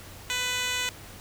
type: tone with band-pass filter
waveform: 10% pulse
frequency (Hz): 498.4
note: B4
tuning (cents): +16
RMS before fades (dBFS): -29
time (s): 0.3-0.89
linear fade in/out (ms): 0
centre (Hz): 4700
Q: 0.9
effects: added 93 Hz sine -49 dBFS peak until 1.2 s + pink hiss -46 dBFS RMS until 1.2 s